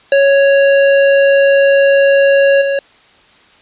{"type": "tone with level steps", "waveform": "square", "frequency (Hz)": 554.4, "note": "C#5", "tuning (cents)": 0, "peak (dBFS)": [-7, -13], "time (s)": [0.12, 2.79], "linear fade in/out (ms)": 2, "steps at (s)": 2.61, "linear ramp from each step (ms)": 10, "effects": ["white hiss -46 dBFS RMS until 3.61 s", "resampled to 8000 Hz"]}